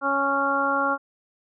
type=harmonic tone; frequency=277.2 Hz; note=C#4; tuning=in tune; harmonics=1 / 2 / 3 / 4 / 5; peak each=-30 / -28 / -28 / -26 / -24 dBFS; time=0.01-0.98 s; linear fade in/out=50 ms; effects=none